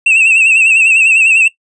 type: tone with vibrato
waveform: triangle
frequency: 2637 Hz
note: E7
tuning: in tune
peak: -4 dBFS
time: 0.06-1.48 s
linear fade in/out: 5 ms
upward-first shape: sine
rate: 10 Hz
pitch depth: 73 cents each way
effects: noise-tail reverb RT60 0.1 s tail -18 dB re dry + resampled to 24000 Hz